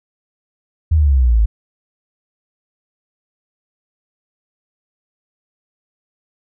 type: exponential sweep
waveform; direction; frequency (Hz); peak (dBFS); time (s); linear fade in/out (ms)
sine; down; 82.41 to 51.5; -9; 0.91-1.46; 10
effects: none